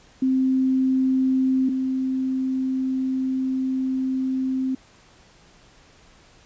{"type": "tone pair in turn", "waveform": "sine", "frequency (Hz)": [261.6, 261.6], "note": ["C4", "C4"], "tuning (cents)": [0, 0], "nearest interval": "unison", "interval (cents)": 0, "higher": "neither", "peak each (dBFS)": [-17, -21], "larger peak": "first", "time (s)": [[0.22, 1.69], [1.69, 4.75]], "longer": "second", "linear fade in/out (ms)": 5, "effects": ["pink hiss -53 dBFS RMS until 6.45 s", "resampled to 16000 Hz"]}